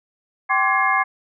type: tone cluster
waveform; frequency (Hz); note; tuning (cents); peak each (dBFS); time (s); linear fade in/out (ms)
sine; 776 / 1051 / 1155 / 1677 / 2131; G5 / C6 / D6 / G#6 / C7; -18 / +7 / -29 / +16 / +31; -22; 0.49-1.04; 20
effects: none